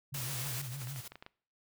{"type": "tone with vibrato", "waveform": "sine", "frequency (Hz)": 130.81, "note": "C3", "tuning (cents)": 0, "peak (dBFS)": -39, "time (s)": [0.12, 1.01], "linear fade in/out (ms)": 10, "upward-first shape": "sine", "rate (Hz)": 6.5, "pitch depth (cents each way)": 140}
{"type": "noise", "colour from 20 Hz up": "white", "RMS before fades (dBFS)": -40, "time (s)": [0.14, 0.62], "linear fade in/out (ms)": 5}
{"type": "noise with tremolo", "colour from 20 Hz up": "white", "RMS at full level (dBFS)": -45, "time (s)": [0.3, 1.08], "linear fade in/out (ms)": 5, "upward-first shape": "sine", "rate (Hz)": 12, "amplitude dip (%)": 50}
{"type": "clicks", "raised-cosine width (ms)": 0.3, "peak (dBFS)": -31, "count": 7, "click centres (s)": [0.818, 0.872, 0.961, 1.12, 1.156, 1.225, 1.264]}
{"effects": ["noise-tail reverb RT60 0.5 s tail -22 dB re dry"]}